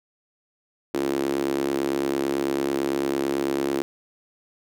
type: tone with high-pass filter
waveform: sawtooth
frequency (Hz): 69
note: C#2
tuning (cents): -7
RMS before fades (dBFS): -25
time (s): 0.94-3.82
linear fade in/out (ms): 0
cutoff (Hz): 330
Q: 4.6
effects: none